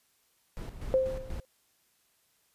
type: noise with tremolo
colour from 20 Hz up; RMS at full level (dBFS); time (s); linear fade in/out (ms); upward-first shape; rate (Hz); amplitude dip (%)
brown; -37; 0.57-1.4; 0; square; 4.1; 60
type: tone with exponential decay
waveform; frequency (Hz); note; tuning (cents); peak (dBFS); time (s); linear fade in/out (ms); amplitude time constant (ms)
sine; 523.3; C5; 0; -19; 0.94-1.45; 0; 110
effects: white hiss -70 dBFS RMS until 2.54 s + resampled to 32000 Hz